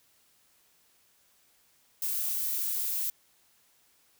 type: noise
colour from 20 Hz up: violet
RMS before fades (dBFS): -31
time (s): 2.02-3.1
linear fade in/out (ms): 2
effects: white hiss -66 dBFS RMS until 4.19 s